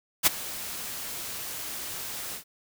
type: noise with ADSR envelope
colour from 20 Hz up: white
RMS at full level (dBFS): -17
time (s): 0.23-2.44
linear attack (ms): 37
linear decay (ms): 16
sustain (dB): -19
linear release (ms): 100
effects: none